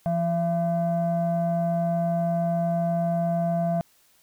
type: tone pair together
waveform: sine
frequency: 170 / 677.1 Hz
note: F3 / E5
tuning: -46 / +46 cents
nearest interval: 2 octaves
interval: 2392 cents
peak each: -23 dBFS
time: 0.06-3.81 s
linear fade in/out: 0 ms
effects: tanh soft clip ceiling -17 dBFS + white hiss -61 dBFS RMS until 4.22 s